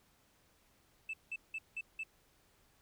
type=tone bursts; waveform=sine; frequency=2637 Hz; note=E7; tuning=in tune; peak=-36 dBFS; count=5; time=1.09-2.035 s; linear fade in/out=5 ms; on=45 ms; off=180 ms; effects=tanh soft clip ceiling -35 dBFS + pink hiss -70 dBFS RMS until 2.81 s